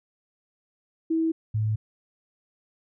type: tone pair in turn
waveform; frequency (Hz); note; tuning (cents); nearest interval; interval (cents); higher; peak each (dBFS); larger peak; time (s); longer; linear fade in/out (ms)
sine; 324.3 / 108.22; E4 / A2; -28 / -28; octave + perfect fifth; 1900; first; -21 / -22; first; 1.1-1.32 / 1.54-1.76; neither; 10
effects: none